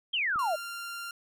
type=exponential sweep; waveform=sine; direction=down; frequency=3295 to 591 Hz; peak=-26 dBFS; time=0.13-0.56 s; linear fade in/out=10 ms
type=click; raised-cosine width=3 ms; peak=-34 dBFS; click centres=0.359 s
type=tone with vibrato; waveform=sawtooth; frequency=1389 Hz; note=F6; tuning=10 cents flat; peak=-33 dBFS; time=0.39-1.11 s; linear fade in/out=2 ms; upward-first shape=triangle; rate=20 Hz; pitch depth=12 cents each way
effects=none